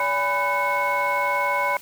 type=tone cluster; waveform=sine; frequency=573 / 821 / 995 / 1507 / 2194 Hz; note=D5 / G#5 / B5 / F#6 / C#7; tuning=-43 / -20 / +13 / +31 / -18 cents; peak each=-26 / -30 / -22 / -29 / -25 dBFS; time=0-1.77 s; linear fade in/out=2 ms; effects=tanh soft clip ceiling -13 dBFS + white hiss -45 dBFS RMS until 1.81 s